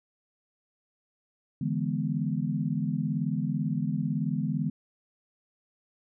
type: chord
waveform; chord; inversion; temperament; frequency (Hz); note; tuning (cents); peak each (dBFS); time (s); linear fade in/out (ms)
sine; E dominant seventh; third; equal; 146.83 / 164.81 / 207.7 / 246.9; D3 / E3 / G#3 / B3; 0 / 0 / 0 / 0; -31 / -31 / -32 / -33; 1.61-4.7; 5
effects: none